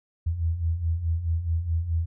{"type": "beating tone pair", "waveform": "sine", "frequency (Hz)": [79.6, 84.3], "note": ["D#2", "E2"], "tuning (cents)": [40, 39], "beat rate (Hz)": 4.7, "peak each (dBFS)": [-30, -24], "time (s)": [0.26, 2.06], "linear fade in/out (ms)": 10, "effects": []}